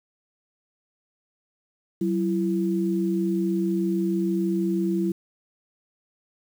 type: tone pair together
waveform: sine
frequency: 188.96 / 335.4 Hz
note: F#3 / E4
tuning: +37 / +30 cents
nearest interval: minor seventh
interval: 993 cents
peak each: -24 dBFS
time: 2.01-5.12 s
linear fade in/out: 5 ms
effects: 8-bit